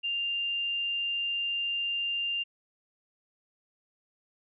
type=tone; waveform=sine; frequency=2794 Hz; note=F7; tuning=in tune; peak=-28 dBFS; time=0.03-2.44 s; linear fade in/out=20 ms; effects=none